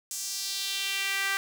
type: tone with high-pass filter sweep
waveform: sawtooth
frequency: 392 Hz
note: G4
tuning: in tune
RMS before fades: -31 dBFS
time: 0.11-1.37 s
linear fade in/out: 0 ms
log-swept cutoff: 7000 to 1600 Hz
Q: 2.1
effects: 8-bit